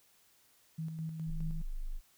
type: tone with tremolo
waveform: sine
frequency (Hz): 160.3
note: E3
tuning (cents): -48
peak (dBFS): -35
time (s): 0.78-1.62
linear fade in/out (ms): 10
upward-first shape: square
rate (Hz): 4.8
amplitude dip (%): 40
type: tone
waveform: sine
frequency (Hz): 25.25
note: G#0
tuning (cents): -48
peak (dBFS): -34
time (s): 1.26-2.01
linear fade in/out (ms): 50
effects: white hiss -67 dBFS RMS until 2.17 s